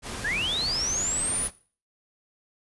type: noise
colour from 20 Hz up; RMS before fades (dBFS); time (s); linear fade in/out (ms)
pink; -35; 0.02-1.51; 50
type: linear sweep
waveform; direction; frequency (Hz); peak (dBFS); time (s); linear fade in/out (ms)
sine; up; 1568 to 10000; -25; 0.24-1.48; 10
effects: noise-tail reverb RT60 0.4 s tail -18 dB re dry + resampled to 24000 Hz